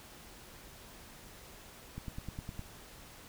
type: click train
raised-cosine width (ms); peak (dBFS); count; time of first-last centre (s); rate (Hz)
5; -28; 7; 1.98-2.593; 9.78
effects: pink hiss -53 dBFS RMS until 3.28 s